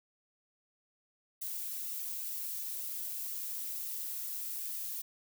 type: noise with flanger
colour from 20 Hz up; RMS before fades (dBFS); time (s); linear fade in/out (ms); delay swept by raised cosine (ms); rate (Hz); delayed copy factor
violet; -39; 1.41-5.02; 10; 1.2 to 3.8; 2.1; -0.5
effects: none